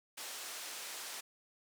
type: band-pass noise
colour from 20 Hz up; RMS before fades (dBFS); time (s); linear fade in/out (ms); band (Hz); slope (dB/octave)
white; -45; 0.17-1.21; 10; 430 to 9100; 12
effects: none